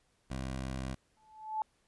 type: tone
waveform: 15% pulse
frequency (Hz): 65.41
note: C2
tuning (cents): 0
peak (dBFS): -30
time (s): 0.3-0.95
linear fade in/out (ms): 10
type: tone with exponential growth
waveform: sine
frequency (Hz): 868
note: A5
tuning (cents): -24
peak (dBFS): -28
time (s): 1.17-1.62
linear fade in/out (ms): 1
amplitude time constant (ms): 96
effects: pink hiss -73 dBFS RMS until 1.87 s + resampled to 24000 Hz